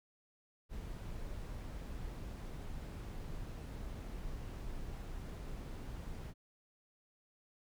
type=noise; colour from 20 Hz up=brown; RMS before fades=-44 dBFS; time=0.69-6.34 s; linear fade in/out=50 ms; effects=none